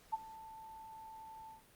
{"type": "tone with ADSR envelope", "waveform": "sine", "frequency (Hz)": 884, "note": "A5", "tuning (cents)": 8, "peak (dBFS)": -30, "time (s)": [0.12, 1.63], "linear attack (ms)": 18, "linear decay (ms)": 26, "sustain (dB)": -19, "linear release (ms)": 140, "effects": ["pink hiss -64 dBFS RMS until 1.75 s", "Opus 48 kbps"]}